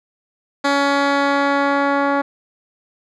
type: tone with low-pass filter sweep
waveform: 10% pulse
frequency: 281.1 Hz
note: C#4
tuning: 24 cents sharp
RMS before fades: -17 dBFS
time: 0.64-2.22 s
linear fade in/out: 10 ms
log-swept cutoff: 5400 to 1500 Hz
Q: 0.73
effects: none